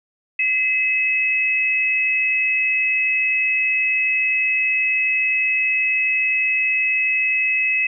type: tone pair together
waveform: sine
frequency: 2042 / 2573 Hz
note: C7 / E7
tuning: -43 / -43 cents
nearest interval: major third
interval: 400 cents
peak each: -23 / -17 dBFS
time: 0.39-7.87 s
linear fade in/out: 5 ms
effects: none